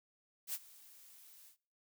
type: noise with ADSR envelope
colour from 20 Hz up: blue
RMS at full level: -38 dBFS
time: 0.47-1.57 s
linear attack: 63 ms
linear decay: 47 ms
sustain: -21 dB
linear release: 100 ms
effects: noise-tail reverb RT60 0.5 s tail -23 dB re dry